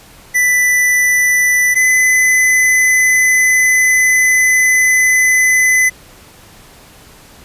square tone pair in turn, 1987 / 2017 Hz, B6 / B6, +10 / +36 cents, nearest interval unison, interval 26 cents, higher second, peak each -10 / -9 dBFS, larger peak second, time 0.34-1.75 / 1.75-5.9 s, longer second, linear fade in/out 20 ms, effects pink hiss -41 dBFS RMS until 7.44 s + resampled to 32000 Hz

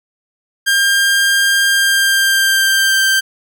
sawtooth tone with pitch glide, 1601 to 1569 Hz, G6 to G6, +36 to +1 cents, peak -7 dBFS, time 0.66-3.21 s, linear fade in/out 20 ms, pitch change -35 cents, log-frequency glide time 1.66-3.09 s, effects none

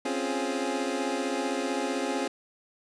25% pulse chord, Db major seventh, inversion third, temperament equal with one note detuned, 261.6 / 277.2 / 349.2 / 417.2 Hz, C4 / Db4 / F4 / Ab4, 0 / 0 / 0 / +8 cents, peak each -29 / -29 / -31 / -30 dBFS, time 0.05-2.28 s, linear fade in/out 5 ms, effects resampled to 22050 Hz

